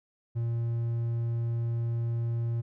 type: tone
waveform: triangle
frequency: 116.7 Hz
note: A#2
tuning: 2 cents sharp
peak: -25 dBFS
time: 0.35-2.62 s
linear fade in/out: 20 ms
effects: none